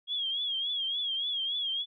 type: tone with vibrato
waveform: sine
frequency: 3290 Hz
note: G#7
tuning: 17 cents flat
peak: -29 dBFS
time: 0.07-1.86 s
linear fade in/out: 50 ms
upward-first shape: triangle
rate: 3.5 Hz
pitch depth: 100 cents each way
effects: none